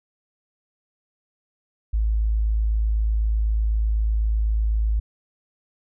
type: tone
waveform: sine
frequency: 54 Hz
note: A1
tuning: 32 cents flat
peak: -18 dBFS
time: 1.93-5 s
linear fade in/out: 10 ms
effects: none